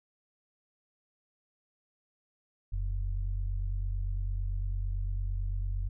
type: tone pair together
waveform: sine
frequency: 43.49 / 92.4 Hz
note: F1 / F#2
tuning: -6 / -2 cents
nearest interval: octave + minor second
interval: 1304 cents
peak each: -30 / -36 dBFS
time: 2.72-5.89 s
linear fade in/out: 10 ms
effects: none